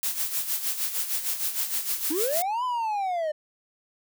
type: noise with tremolo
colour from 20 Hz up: blue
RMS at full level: -26 dBFS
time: 0.03-2.42 s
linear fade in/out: 0 ms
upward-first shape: sine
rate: 6.5 Hz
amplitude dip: 65%
type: linear two-way sweep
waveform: triangle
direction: up then down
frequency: 283.3 to 1022 to 596 Hz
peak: -23 dBFS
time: 2.1-3.32 s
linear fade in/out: 10 ms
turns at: 2.64 s
effects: none